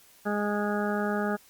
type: harmonic tone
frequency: 206.9 Hz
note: G#3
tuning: 6 cents flat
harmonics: 1 / 2 / 3 / 4 / 6 / 7 / 8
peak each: -29 / -32 / -34 / -35 / -37 / -37 / -38 dBFS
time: 0.25-1.37 s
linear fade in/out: 20 ms
effects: white hiss -57 dBFS RMS until 1.49 s + Opus 48 kbps